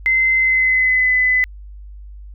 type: tone with pitch glide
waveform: sine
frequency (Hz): 2064 to 2010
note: C7 to B6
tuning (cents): -24 to +30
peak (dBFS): -12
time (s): 0.06-1.44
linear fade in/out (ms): 0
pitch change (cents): -46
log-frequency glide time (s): 0.36-1.13
effects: added 50 Hz sine -33 dBFS peak until 2.34 s